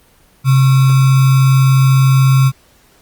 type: tone with sample-and-hold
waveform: sine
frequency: 133.1 Hz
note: C3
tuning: 30 cents sharp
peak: -6 dBFS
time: 0.44-2.52 s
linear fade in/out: 50 ms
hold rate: 1225 Hz
effects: pink hiss -50 dBFS RMS until 3.01 s + Opus 24 kbps